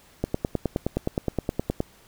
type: click train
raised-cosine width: 2 ms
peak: -10 dBFS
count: 16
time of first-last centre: 0.24-1.804 s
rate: 9.59 Hz
effects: pink hiss -55 dBFS RMS until 2.07 s